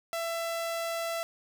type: tone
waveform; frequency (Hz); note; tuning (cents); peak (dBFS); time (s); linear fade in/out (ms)
sawtooth; 668; E5; +23; -27; 0.13-1.23; 0
effects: none